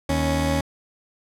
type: tone pair together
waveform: 20% pulse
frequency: 78.53 / 277.2 Hz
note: D#2 / C#4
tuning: +17 / 0 cents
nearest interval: octave + minor seventh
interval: 2183 cents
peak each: -18 dBFS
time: 0.09-0.61 s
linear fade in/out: 5 ms
effects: low-pass 12000 Hz 12 dB/octave